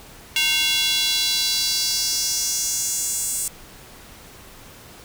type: tone with high-pass filter sweep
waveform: square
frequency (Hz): 308.2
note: D#4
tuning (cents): -16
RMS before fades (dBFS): -22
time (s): 0.36-3.48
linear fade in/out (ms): 2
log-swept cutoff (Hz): 2800 to 8300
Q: 3
effects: pink hiss -44 dBFS RMS until 5.04 s